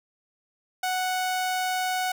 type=tone; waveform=sawtooth; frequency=740 Hz; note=F#5; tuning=in tune; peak=-21 dBFS; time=0.83-2.12 s; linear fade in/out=5 ms; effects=none